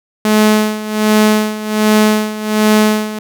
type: tone with tremolo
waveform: sawtooth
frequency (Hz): 214.1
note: A3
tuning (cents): -47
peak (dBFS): -3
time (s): 0.25-3.19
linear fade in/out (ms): 2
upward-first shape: sine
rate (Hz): 1.3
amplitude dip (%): 80
effects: none